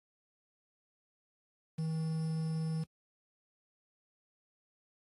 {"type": "tone with quantisation", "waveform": "triangle", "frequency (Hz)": 160, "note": "D#3", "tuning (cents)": 49, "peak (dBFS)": -30, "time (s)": [1.78, 2.84], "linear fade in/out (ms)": 10, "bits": 9, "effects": ["AAC 32 kbps"]}